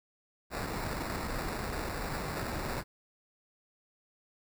pink noise with sample-and-hold, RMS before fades -36 dBFS, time 0.5-2.84 s, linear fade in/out 50 ms, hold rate 3150 Hz, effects none

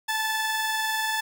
sawtooth tone pair together, 880 / 1739.8 Hz, A5 / A6, 0 / -20 cents, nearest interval octave, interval 1180 cents, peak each -24 dBFS, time 0.08-1.21 s, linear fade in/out 10 ms, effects none

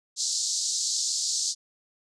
white band-pass noise, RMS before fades -28 dBFS, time 0.16-1.55 s, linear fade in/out 50 ms, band 4100 to 7700 Hz, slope 48 dB/octave, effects none

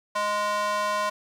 square tone with high-pass filter, 207.7 Hz, G#3, in tune, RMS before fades -26 dBFS, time 0.15-1.1 s, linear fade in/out 10 ms, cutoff 850 Hz, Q 6.7, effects low-pass 9000 Hz 12 dB/octave + 9-bit

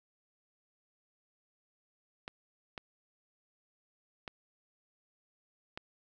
clicks, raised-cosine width 0.3 ms, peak -24 dBFS, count 4, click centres 2.279 / 2.778 / 4.278 / 5.775 s, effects none

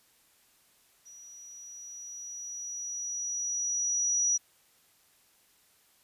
sine tone with level ramp, 5830 Hz, F#8, 26 cents flat, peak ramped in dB -48 to -23 dBFS, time 1.05-4.38 s, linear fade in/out 20 ms, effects white hiss -65 dBFS RMS until 6.03 s + resampled to 32000 Hz

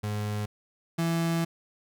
35% pulse tone pair in turn, 104.9 / 166.52 Hz, G#2 / E3, +18 / +18 cents, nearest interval minor sixth, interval 800 cents, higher second, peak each -27 / -23 dBFS, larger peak second, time 0.03-0.46 / 0.98-1.45 s, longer second, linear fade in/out 10 ms, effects none

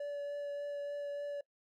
triangle tone with vibrato, 575 Hz, D5, 37 cents flat, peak -35 dBFS, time 0-1.41 s, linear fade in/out 5 ms, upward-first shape triangle, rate 3.4 Hz, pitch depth 11 cents each way, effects noise-tail reverb RT60 0.1 s tail -21 dB re dry

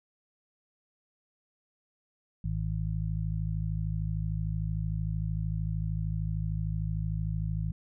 harmonic tone, 53.2 Hz, G#1, 42 cents sharp, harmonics 1 / 2 / 3, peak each -33 / -33 / -33 dBFS, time 2.44-7.72 s, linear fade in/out 5 ms, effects none

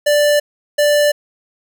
square tone pair in turn, 588 / 588 Hz, D5 / D5, +2 / +2 cents, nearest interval unison, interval 0 cents, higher neither, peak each -11 dBFS, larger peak neither, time 0.06-0.4 / 0.78-1.12 s, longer neither, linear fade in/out 10 ms, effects none

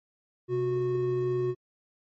triangle tone pair together, 129.3 / 365.7 Hz, C3 / F#4, -20 / -20 cents, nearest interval octave + tritone, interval 1800 cents, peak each -30 / -24 dBFS, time 0.48-1.55 s, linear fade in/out 50 ms, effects MP3 32 kbps

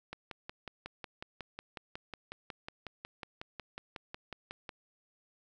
click train, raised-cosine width 0.3 ms, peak -25 dBFS, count 26, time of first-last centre 0.13-4.692 s, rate 5.48 Hz, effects none

